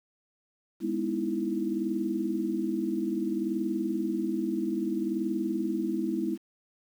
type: chord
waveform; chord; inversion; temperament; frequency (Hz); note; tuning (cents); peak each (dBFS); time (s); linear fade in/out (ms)
sine; E major seventh; first; just; 206 / 247.2 / 309 / 329.6; G#3 / B3 / D#4 / E4; -14 / +2 / -12 / 0; -33 / -34 / -35 / -30; 0.8-6.38; 50
effects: 9-bit